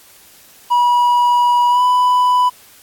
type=tone with pitch glide; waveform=triangle; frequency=970 to 993.8 Hz; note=B5 to B5; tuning=-31 to +11 cents; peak=-8 dBFS; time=0.7-2.5 s; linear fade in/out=20 ms; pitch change=+42 cents; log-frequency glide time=1.69-1.82 s; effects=white hiss -45 dBFS RMS until 2.82 s + AAC 64 kbps